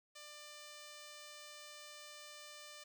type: tone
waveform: 5% pulse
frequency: 595 Hz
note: D5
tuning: 22 cents sharp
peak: -40 dBFS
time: 0.15-2.84 s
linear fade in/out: 10 ms
effects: none